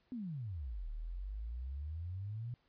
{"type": "exponential two-way sweep", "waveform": "sine", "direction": "down then up", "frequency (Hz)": [261.6, 36.71, 124], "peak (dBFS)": -39, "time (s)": [0.12, 2.54], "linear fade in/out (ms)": 0, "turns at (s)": 0.89, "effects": ["pink hiss -75 dBFS RMS until 2.68 s", "resampled to 11025 Hz"]}